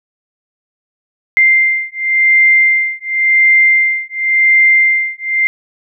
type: beating tone pair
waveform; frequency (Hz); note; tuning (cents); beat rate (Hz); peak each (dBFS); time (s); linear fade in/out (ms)
sine; 2093 / 2093.92; C7 / C7; 0 / +1; 0.92; -11; 1.37-5.47; 0
effects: none